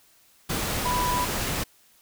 sine tone in noise, 988 Hz, B5, in tune, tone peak -24 dBFS, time 0.85-1.25 s, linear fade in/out 10 ms, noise pink, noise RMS -28 dBFS, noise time 0.49-1.64 s, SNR +1 dB, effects white hiss -59 dBFS RMS until 2.01 s

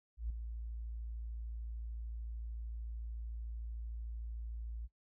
sine tone with ADSR envelope, 56.7 Hz, A#1, 47 cents flat, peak -33 dBFS, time 0.17-4.88 s, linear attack 130 ms, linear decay 4 ms, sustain -7 dB, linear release 33 ms, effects noise-tail reverb RT60 0.1 s tail -21 dB re dry

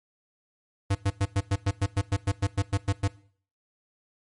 square tone bursts, 98.6 Hz, G2, 11 cents sharp, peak -22 dBFS, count 15, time 0.9-3.08 s, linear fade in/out 10 ms, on 52 ms, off 100 ms, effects noise-tail reverb RT60 0.5 s tail -19 dB re dry + MP3 48 kbps

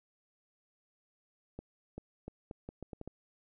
accelerating click train, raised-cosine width 2 ms, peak -29 dBFS, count 9, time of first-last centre 1.59-3.076 s, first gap 390 ms, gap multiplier 0.77, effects none

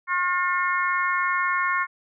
harmonic tone with a mistuned harmonic, 359.7 Hz, F#4, 49 cents flat, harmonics 3 / 4 / 5 / 6, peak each -24 / -27 / -27 / -29 dBFS, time 0.07-1.87 s, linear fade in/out 50 ms, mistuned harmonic 4, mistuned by -21 cents, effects none

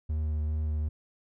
triangle tone with vibrato, 76.7 Hz, D#2, 24 cents flat, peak -25 dBFS, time 0.09-0.89 s, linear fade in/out 10 ms, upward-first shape sine, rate 2.5 Hz, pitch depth 15 cents each way, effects none

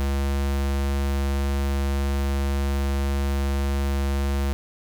square tone, 69.3 Hz, C#2, in tune, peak -22 dBFS, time 0-4.53 s, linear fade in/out 0 ms, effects none

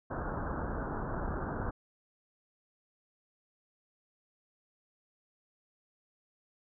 pink low-pass noise, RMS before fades -36 dBFS, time 0.1-1.71 s, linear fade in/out 10 ms, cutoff 1600 Hz, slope 96 dB/octave, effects none

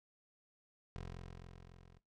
15% pulse tone with level ramp, 43.65 Hz, F1, in tune, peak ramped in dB -37 to -54 dBFS, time 0.96-1.99 s, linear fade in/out 0 ms, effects noise-tail reverb RT60 0.2 s tail -19 dB re dry + low-pass 6000 Hz 12 dB/octave

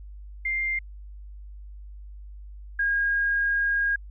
sine tone pair in turn, 2102 / 1628.9 Hz, C7 / G#6, +7 / -34 cents, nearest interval major third, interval 441 cents, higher first, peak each -24 / -21 dBFS, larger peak second, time 0.45-0.79 / 2.79-3.96 s, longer second, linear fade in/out 5 ms, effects added 50 Hz sine -39 dBFS peak until 4.1 s

